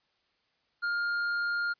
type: tone with tanh clipping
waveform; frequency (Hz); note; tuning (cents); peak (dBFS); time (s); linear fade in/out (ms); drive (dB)
sine; 1409; F6; +15; -29; 0.82-1.74; 20; 7
effects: white hiss -73 dBFS RMS until 1.79 s + resampled to 11025 Hz